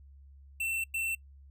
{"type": "tone bursts at uneven times", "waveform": "square", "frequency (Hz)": 2689, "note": "E7", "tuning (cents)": 34, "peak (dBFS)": -31, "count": 2, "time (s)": [[0.6, 0.84], [0.94, 1.15]], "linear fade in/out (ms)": 5, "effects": ["noise-tail reverb RT60 0.1 s tail -23 dB re dry", "added 69 Hz sine -51 dBFS peak until 1.5 s"]}